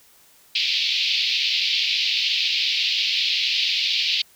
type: band-pass noise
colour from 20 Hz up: white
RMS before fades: -22 dBFS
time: 0.55-4.22 s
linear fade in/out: 5 ms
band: 2400 to 4600 Hz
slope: 48 dB/octave
effects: white hiss -54 dBFS RMS until 4.35 s